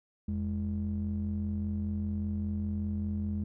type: ring-modulated tone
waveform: triangle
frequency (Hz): 61.74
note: B1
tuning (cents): 0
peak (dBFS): -25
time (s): 0.28-3.44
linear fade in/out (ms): 5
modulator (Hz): 146
effects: none